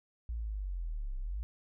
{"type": "linear two-way sweep", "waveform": "sine", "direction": "down then up", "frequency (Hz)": [59.1, 30.87, 59.1], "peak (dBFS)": -34, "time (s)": [0.29, 1.43], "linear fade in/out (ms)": 0, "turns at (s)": 1.19, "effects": []}